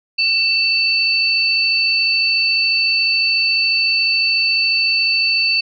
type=tone pair together; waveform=sine; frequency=2669 / 4523 Hz; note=E7 / C#8; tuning=+21 / +34 cents; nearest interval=major sixth; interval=913 cents; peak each=-16 dBFS; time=0.18-5.61 s; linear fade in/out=10 ms; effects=none